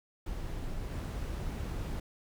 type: noise with level steps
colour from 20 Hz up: brown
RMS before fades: -38 / -36 dBFS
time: 0.26-2 s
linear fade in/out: 5 ms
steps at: 0.91 s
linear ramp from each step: 5 ms
effects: none